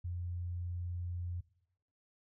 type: tone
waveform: sine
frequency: 87.9 Hz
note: F2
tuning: 12 cents sharp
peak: -36 dBFS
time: 0.04-1.41 s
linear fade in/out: 10 ms
effects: noise-tail reverb RT60 0.8 s tail -20 dB re dry